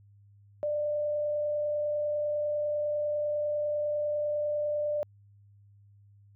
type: tone with frequency modulation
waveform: sine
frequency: 594 Hz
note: D5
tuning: 20 cents sharp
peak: -27 dBFS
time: 0.63-5.03 s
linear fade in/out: 0 ms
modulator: 30 Hz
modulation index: 0.22
effects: added 101 Hz sine -55 dBFS peak until 6.35 s